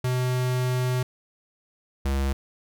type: tone pair in turn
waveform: square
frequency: 126.4 / 68.13 Hz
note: B2 / C#2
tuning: +41 / -29 cents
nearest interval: major seventh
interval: 1070 cents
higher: first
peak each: -23 dBFS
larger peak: neither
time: 0.04-1.03 / 2.05-2.33 s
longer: first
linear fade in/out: 5 ms
effects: none